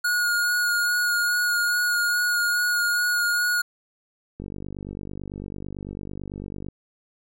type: tone with vibrato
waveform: square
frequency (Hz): 1440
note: F#6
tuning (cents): -47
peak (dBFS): -21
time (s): 0.04-3.62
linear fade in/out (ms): 10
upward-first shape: sine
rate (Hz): 2.4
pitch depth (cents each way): 15
type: click train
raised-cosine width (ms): 3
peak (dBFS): -22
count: 113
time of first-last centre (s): 4.4-6.686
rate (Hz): 49
effects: none